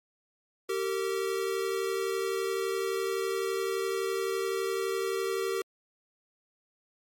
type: tone pair together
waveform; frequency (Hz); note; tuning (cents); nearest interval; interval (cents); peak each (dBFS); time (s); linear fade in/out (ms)
square; 386.7 / 458.5; G4 / A#4; -24 / -29; minor third; 295; -31 / -33; 0.69-5.62; 5
effects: MP3 64 kbps